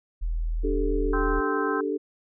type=tone; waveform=sine; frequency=40.58 Hz; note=E1; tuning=26 cents flat; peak=-24 dBFS; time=0.21-1.41 s; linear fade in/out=20 ms
type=chord; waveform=sine; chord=D suspended fourth; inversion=none; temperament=equal; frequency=293.7 / 392 / 440 Hz; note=D4 / G4 / A4; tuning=0 / 0 / 0 cents; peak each=-29 dBFS; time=0.63-1.98 s; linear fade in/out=20 ms
type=harmonic tone; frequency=260 Hz; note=C4; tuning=11 cents flat; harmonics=3 / 4 / 5 / 6; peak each=-36 / -31 / -32 / -32 dBFS; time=1.13-1.81 s; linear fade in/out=5 ms
effects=none